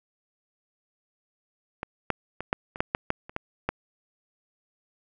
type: clicks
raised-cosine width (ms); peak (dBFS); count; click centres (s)
0.5; -16 / -8 / -18 / -8 / -22 / -7 / -8 / -9 / -26 / -14 / -10; 11; 1.831 / 2.103 / 2.406 / 2.529 / 2.759 / 2.805 / 2.949 / 3.104 / 3.295 / 3.364 / 3.69
effects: none